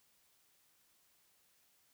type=silence; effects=white hiss -72 dBFS RMS until 1.93 s